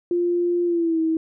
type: tone with pitch glide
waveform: sine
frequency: 349.2 to 322.1 Hz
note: F4 to E4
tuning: 0 to -40 cents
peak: -18 dBFS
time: 0.11-1.17 s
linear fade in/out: 2 ms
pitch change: -140 cents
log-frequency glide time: 0.65-1 s
effects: none